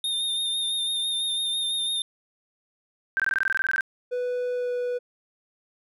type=tone with vibrato; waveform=square; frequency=3651 Hz; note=A#7; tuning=37 cents flat; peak=-25 dBFS; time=0.04-2.02 s; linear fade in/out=2 ms; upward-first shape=sine; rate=6 Hz; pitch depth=29 cents each way
type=tone bursts; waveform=sine; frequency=1568 Hz; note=G6; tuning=in tune; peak=-20 dBFS; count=14; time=3.17-3.808 s; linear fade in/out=0 ms; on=27 ms; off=20 ms
type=tone with pitch glide; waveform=triangle; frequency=494.5 to 491.4 Hz; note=B4 to B4; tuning=+2 to -9 cents; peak=-23 dBFS; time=4.11-4.99 s; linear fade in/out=20 ms; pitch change=-11 cents; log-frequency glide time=4.54-4.71 s
effects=none